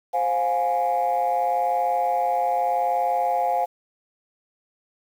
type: chord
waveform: sine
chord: F minor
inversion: second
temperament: equal with one note detuned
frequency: 523.3 / 709.8 / 830.6 Hz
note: C5 / F5 / Ab5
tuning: 0 / +28 / 0 cents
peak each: -26 / -21 / -23 dBFS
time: 0.13-3.66 s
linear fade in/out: 20 ms
effects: tanh soft clip ceiling -14 dBFS + 8-bit